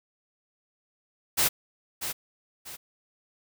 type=noise with echo; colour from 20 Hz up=white; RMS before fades=-23 dBFS; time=1.37-1.49 s; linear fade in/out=20 ms; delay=640 ms; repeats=2; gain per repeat=-9 dB; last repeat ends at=2.77 s; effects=none